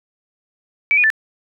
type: tone with pitch steps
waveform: sine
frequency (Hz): 2303 / 2456 / 1761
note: D7 / D#7 / A6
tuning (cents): -34 / -23 / +1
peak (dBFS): -11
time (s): 0.91-1.102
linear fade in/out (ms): 0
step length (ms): 64
effects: none